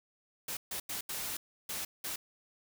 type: noise bursts at uneven times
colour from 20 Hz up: white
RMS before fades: -38 dBFS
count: 6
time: 0.48-0.57 / 0.71-0.8 / 0.89-1.01 / 1.09-1.37 / 1.69-1.85 / 2.04-2.16 s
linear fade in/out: 5 ms
effects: none